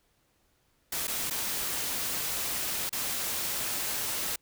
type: noise with dropouts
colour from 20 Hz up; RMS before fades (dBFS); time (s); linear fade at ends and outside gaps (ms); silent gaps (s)
white; -32; 0.92-4.36; 5; 1.072-1.078 / 1.3-1.307 / 2.894-2.927
effects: pink hiss -70 dBFS RMS until 4.41 s